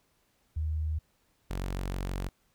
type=tone pair in turn; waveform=sine / sawtooth; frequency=77.78 / 46.34 Hz; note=D#2 / F#1; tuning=0 / +3 cents; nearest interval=major sixth; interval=897 cents; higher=first; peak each=-28 dBFS; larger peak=neither; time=0.56-0.99 / 1.5-2.29 s; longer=second; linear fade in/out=10 ms; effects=pink hiss -71 dBFS RMS until 2.54 s